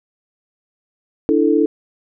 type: chord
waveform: sine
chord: D suspended second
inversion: none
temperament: just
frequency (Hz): 293.7 / 330.4 / 440.5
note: D4 / E4 / A4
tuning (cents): 0 / +4 / +2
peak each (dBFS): -16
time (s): 1.29-1.66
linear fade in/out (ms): 0
effects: none